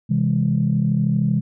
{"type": "chord", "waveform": "sine", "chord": "C augmented", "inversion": "none", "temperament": "just", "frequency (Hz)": [130.81, 163.52, 204.4], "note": ["C3", "E3", "G#3"], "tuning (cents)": [0, -14, -27], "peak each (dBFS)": -20, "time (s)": [0.09, 1.41], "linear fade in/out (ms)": 20, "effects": ["tanh soft clip ceiling -7 dBFS"]}